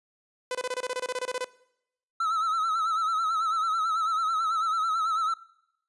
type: tone bursts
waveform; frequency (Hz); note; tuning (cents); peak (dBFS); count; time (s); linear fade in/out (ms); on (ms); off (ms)
sawtooth; 503; B4; +32; -24; 15; 0.51-1.445; 2; 39; 25
type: tone with vibrato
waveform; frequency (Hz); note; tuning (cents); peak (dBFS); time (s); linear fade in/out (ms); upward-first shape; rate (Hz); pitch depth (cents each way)
triangle; 1308; E6; -14; -22; 2.2-5.34; 5; sine; 9.1; 67
effects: noise-tail reverb RT60 0.8 s tail -21 dB re dry + resampled to 24000 Hz